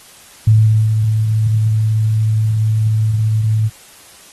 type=tone with ADSR envelope; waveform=sine; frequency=109.2 Hz; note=A2; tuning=13 cents flat; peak=-5 dBFS; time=0.47-3.7 s; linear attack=6 ms; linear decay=430 ms; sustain=-6 dB; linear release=34 ms; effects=white hiss -42 dBFS RMS until 4.32 s + AAC 32 kbps